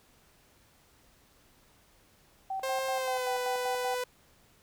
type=tone with tremolo; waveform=sine; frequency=770 Hz; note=G5; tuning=31 cents flat; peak=-31 dBFS; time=2.5-3.95 s; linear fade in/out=5 ms; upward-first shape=square; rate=5.2 Hz; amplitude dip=70%
type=tone with pitch glide; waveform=sawtooth; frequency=530 to 497.4 Hz; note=C5 to B4; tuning=+22 to +12 cents; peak=-27 dBFS; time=2.63-4.04 s; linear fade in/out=5 ms; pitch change=-110 cents; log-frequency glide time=2.92-3.31 s
effects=pink hiss -63 dBFS RMS until 4.62 s